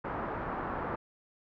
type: low-pass noise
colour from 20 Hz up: white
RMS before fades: -36 dBFS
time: 0.04-0.96 s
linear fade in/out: 10 ms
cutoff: 1300 Hz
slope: 24 dB/octave
effects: none